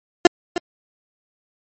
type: tone with echo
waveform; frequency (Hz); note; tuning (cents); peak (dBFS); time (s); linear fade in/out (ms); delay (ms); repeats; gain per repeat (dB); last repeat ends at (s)
30% pulse; 349.2; F4; 0; -3; 0.25-0.27; 2; 310; 1; -13; 0.58
effects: MP3 32 kbps